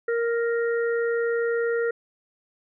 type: harmonic tone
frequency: 466.2 Hz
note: A#4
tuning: in tune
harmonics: 1 / 3 / 4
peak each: -22 / -32 / -34 dBFS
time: 0.08-1.91 s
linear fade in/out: 5 ms
effects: none